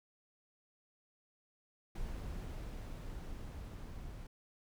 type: noise with level ramp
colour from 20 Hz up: brown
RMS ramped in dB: -42 to -47 dBFS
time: 1.95-4.27 s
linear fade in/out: 5 ms
effects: none